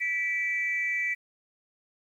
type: tone pair together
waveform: sine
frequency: 1963.2 / 2318 Hz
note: B6 / D7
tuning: -11 / -23 cents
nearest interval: minor third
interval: 288 cents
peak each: -28 dBFS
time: 0-1.15 s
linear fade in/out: 20 ms
effects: tanh soft clip ceiling -19 dBFS + 10-bit